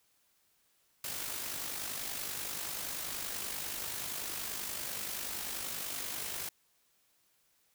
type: noise with amplitude modulation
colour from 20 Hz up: white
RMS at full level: -37 dBFS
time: 1.04-6.49 s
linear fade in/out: 2 ms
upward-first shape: sine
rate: 50.4 Hz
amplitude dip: 45%
effects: white hiss -72 dBFS RMS until 7.74 s